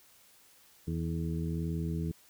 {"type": "harmonic tone with a mistuned harmonic", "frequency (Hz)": 81.5, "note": "E2", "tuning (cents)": -19, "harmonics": [1, 2, 3, 4, 5], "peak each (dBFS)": [-36, -33, -42, -41, -45], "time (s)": [0.87, 2.12], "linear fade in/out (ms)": 10, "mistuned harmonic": 5, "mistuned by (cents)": 73, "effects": ["white hiss -61 dBFS RMS until 2.29 s"]}